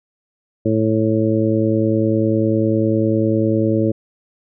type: harmonic tone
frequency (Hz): 110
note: A2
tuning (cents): 0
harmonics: 1 / 2 / 3 / 4 / 5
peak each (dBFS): -20 / -20 / -18 / -23 / -22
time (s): 0.65-3.92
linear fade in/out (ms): 10
effects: none